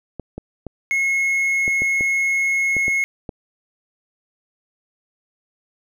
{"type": "clicks", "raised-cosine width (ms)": 2, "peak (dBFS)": -16, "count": 9, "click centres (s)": [0.197, 0.38, 0.667, 1.679, 1.82, 2.009, 2.767, 2.881, 3.292]}
{"type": "tone", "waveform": "triangle", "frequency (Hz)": 2171, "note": "C#7", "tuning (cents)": -37, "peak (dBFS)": -15, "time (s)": [0.91, 3.04], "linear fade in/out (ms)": 0}
{"effects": []}